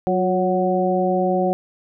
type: harmonic tone with a mistuned harmonic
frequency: 185 Hz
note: F#3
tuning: in tune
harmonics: 1 / 2 / 3 / 4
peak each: -22 / -22 / -22 / -22 dBFS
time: 0.07-1.53 s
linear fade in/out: 0 ms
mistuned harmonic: 2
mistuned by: -42 cents
effects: none